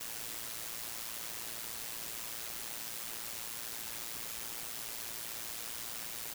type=noise with amplitude modulation; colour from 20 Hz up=white; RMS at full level=-39 dBFS; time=0-6.34 s; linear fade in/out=10 ms; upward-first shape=sine; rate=114 Hz; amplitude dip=65%; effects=none